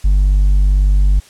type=tone with hard clipping; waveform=triangle; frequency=49 Hz; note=G1; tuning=in tune; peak=-7 dBFS; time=0.04-1.2 s; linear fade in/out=10 ms; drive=1 dB; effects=white hiss -44 dBFS RMS until 1.29 s + low-pass 9000 Hz 12 dB/octave